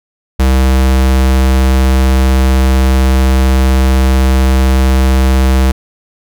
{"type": "tone", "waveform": "square", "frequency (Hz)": 65.41, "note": "C2", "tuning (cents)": 0, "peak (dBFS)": -7, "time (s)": [0.39, 5.72], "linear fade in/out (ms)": 10, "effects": []}